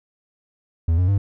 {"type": "tone with pitch steps", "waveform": "triangle", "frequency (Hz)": [82.41, 90.39, 99.14], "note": ["E2", "F#2", "G2"], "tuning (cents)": [0, -40, 20], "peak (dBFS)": -13, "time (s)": [0.88, 1.18], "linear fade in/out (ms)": 5, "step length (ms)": 100, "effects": []}